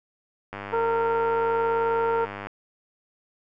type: click train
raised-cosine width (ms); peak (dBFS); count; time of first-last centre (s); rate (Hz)
0.5; -19; 195; 0.53-2.47; 100
type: harmonic tone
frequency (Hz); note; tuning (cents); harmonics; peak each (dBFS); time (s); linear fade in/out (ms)
459.2; A#4; -26; 1 / 2 / 3; -23 / -26 / -31; 0.72-2.26; 20
effects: none